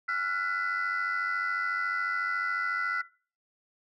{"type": "tone cluster", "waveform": "sine", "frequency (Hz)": [1364, 1458, 2000], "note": ["F6", "F#6", "B6"], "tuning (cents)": [-41, -26, 21], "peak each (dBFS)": [-29, -31, -31], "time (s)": [0.08, 3.02], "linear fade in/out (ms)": 10, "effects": ["noise-tail reverb RT60 0.4 s tail -21 dB re dry", "tanh soft clip ceiling -23 dBFS"]}